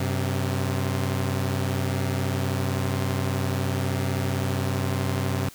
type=tone pair together; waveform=sawtooth; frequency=95.09 / 130.81 Hz; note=F#2 / C3; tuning=+48 / 0 cents; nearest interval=tritone; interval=552 cents; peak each=-22 / -23 dBFS; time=0-5.49 s; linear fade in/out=5 ms; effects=white hiss -48 dBFS RMS until 5.54 s